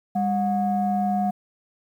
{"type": "tone pair together", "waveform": "sine", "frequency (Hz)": [200.4, 725], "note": ["G3", "F#5"], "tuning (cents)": [38, -35], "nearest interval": "octave + minor seventh", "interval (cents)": 2227, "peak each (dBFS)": -22, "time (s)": [0.15, 1.31], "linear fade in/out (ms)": 10, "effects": ["tanh soft clip ceiling -14 dBFS", "9-bit"]}